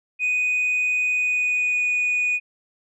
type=tone with pitch glide; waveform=sine; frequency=2489 to 2470 Hz; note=D#7 to D#7; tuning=0 to -13 cents; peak=-17 dBFS; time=0.19-2.4 s; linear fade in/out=50 ms; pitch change=-13 cents; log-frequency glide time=1.12-1.83 s; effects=tanh soft clip ceiling -17 dBFS